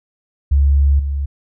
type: tone with level steps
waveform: sine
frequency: 70.1 Hz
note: C#2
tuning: 20 cents sharp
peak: -9 / -17 dBFS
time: 0.51-1.26 s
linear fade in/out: 10 ms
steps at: 0.99 s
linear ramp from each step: 5 ms
effects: none